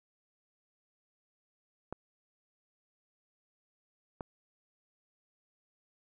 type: clicks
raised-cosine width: 1 ms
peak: -24 dBFS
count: 2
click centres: 1.926 / 4.208 s
effects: none